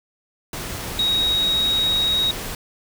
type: tone in noise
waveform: sine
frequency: 3789 Hz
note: A#7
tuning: 27 cents sharp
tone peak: -17 dBFS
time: 0.99-2.31 s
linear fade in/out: 2 ms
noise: pink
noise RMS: -30 dBFS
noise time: 0.53-2.55 s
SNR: +10 dB
effects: none